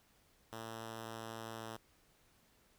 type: tone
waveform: 5% pulse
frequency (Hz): 112.6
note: A2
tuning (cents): +40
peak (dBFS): -33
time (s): 0.52-1.77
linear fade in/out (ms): 10
effects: pink hiss -70 dBFS RMS until 2.78 s